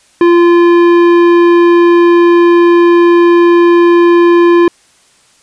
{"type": "tone with tanh clipping", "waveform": "sine", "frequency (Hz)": 344.7, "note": "F4", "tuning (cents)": -23, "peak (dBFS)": -5, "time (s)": [0.21, 4.68], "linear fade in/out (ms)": 2, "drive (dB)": 14, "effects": ["white hiss -48 dBFS RMS until 5.42 s", "resampled to 22050 Hz"]}